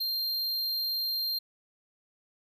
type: tone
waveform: square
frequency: 4186 Hz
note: C8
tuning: in tune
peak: -29 dBFS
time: 0-1.39 s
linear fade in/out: 10 ms
effects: none